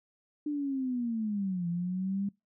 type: linear two-way sweep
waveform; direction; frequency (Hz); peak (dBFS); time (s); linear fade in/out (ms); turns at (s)
sine; down then up; 300 to 170 to 201.8; -29; 0.46-2.29; 5; 1.68
effects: noise-tail reverb RT60 0.2 s tail -23 dB re dry